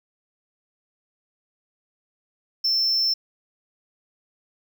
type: tone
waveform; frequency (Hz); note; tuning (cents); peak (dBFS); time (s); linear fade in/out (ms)
sine; 5340; E8; +22; -16; 2.64-3.14; 10
effects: tanh soft clip ceiling -18 dBFS + 9-bit